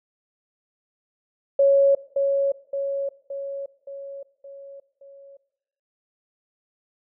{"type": "tone with echo", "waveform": "sine", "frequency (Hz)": 554.4, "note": "C#5", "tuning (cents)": 0, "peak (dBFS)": -13, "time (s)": [1.59, 1.95], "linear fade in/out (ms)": 5, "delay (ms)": 570, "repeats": 6, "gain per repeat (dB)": -5, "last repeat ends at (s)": 5.37, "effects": ["noise-tail reverb RT60 0.8 s tail -19 dB re dry"]}